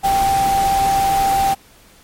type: tone in noise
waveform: sine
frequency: 784 Hz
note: G5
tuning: in tune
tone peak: -13 dBFS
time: 0.03-1.55 s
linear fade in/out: 20 ms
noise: pink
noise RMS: -25 dBFS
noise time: 0.03-1.55 s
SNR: +9 dB
effects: pink hiss -48 dBFS RMS until 2.03 s + MP3 64 kbps